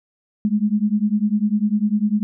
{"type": "beating tone pair", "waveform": "sine", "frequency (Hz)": [204.9, 214.9], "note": ["G#3", "A3"], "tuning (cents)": [-23, -41], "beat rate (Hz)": 10, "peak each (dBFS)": -19, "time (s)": [0.45, 2.23], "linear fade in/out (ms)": 0, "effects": []}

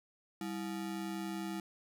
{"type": "ring-modulated tone", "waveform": "square", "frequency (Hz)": 261.6, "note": "C4", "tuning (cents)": 0, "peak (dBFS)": -35, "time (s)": [0.41, 1.6], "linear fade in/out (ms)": 2, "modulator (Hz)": 65.5, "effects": []}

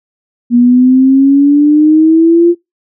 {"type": "exponential sweep", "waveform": "sine", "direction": "up", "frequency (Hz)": [238.1, 348.5], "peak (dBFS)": -3, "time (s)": [0.5, 2.55], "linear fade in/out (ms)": 50, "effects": ["noise-tail reverb RT60 0.2 s tail -24 dB re dry"]}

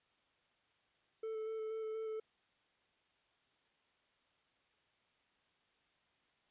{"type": "tone with vibrato", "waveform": "triangle", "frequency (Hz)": 440, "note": "A4", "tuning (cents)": 0, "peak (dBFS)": -37, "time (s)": [1.23, 2.2], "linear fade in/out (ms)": 5, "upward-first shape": "square", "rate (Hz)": 4.2, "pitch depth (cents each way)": 12, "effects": ["white hiss -75 dBFS RMS until 6.5 s", "resampled to 8000 Hz"]}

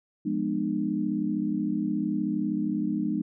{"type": "chord", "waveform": "sine", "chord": "F half-diminished seventh", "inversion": "none", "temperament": "equal with one note detuned", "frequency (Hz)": [174.61, 207.7, 246.9, 303.3], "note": ["F3", "Ab3", "Cb4", "Eb4"], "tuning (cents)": [0, 0, 0, -44], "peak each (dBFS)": [-34, -29, -32, -29], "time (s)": [0.25, 3.22], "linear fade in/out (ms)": 10, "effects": []}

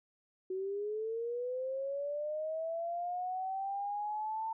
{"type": "linear sweep", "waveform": "sine", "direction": "up", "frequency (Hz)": [370, 898], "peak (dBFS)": -34, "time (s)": [0.5, 4.53], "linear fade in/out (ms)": 5, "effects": []}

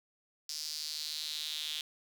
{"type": "tone with high-pass filter sweep", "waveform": "sawtooth", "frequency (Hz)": 152.9, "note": "D#3", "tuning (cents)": -30, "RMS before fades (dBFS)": -39, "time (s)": [0.49, 1.81], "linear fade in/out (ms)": 2, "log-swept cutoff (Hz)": [5100, 3400], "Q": 4.8, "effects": []}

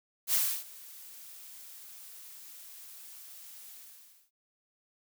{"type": "noise with ADSR envelope", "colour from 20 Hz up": "blue", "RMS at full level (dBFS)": -26, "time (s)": [0.27, 4.31], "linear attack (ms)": 65, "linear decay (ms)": 300, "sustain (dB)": -23, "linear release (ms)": 600, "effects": []}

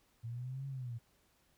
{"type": "linear two-way sweep", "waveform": "sine", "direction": "up then down", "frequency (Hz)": [113.5, 138.59, 113.5], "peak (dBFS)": -39, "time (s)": [0.23, 0.99], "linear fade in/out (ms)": 20, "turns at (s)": 0.67, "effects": ["pink hiss -72 dBFS RMS until 1.57 s"]}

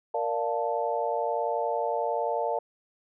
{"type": "chord", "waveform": "sine", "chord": "Bb major seventh", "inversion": "none", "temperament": "equal", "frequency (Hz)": [466.2, 587.3, 698.5, 880], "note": ["Bb4", "D5", "F5", "A5"], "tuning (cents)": [0, 0, 0, 0], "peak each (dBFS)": -31, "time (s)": [0.14, 2.59], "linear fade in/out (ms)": 5, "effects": []}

